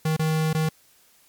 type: tone with dropouts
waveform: square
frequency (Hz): 157.6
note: D#3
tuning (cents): +23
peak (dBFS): -21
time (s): 0.05-0.69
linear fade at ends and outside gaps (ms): 5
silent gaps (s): 0.166-0.193 / 0.531-0.547
effects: white hiss -58 dBFS RMS until 1.28 s + MP3 96 kbps